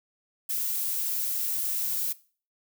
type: noise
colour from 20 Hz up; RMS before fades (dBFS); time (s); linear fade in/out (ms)
violet; -29; 0.49-2.13; 10
effects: noise-tail reverb RT60 0.4 s tail -19 dB re dry